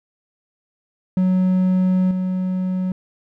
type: tone with level steps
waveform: triangle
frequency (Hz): 185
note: F#3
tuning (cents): 0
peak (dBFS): -12 / -17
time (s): 1.17-2.92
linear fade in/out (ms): 2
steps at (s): 2.11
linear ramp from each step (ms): 2
effects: none

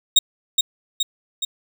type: tone with echo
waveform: 30% pulse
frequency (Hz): 3747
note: A#7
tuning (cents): +8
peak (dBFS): -7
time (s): 0.16-0.19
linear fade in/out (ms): 5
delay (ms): 420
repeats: 3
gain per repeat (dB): -4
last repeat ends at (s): 1.45
effects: none

